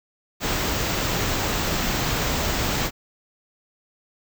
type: band-stop noise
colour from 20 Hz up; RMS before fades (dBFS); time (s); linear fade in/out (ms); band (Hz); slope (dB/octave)
pink; -24; 0.4-2.91; 50; 8100 to 13000; 96
effects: none